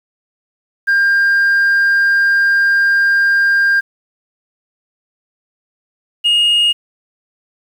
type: tone pair in turn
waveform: sine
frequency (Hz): 1600 / 2858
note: G6 / F7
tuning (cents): +35 / +39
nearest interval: minor seventh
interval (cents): 1004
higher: second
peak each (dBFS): -7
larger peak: neither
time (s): 0.87-3.81 / 6.24-6.73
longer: first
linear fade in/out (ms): 20
effects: tanh soft clip ceiling -8 dBFS + 7-bit